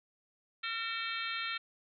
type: harmonic tone with a mistuned harmonic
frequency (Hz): 455.5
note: A#4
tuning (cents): -40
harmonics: 3 / 4 / 5 / 6 / 7 / 8 / 9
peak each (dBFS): -40 / -41 / -42 / -43 / -43 / -44 / -45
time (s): 0.63-1.58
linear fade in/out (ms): 10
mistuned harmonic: 6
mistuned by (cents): -59
effects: none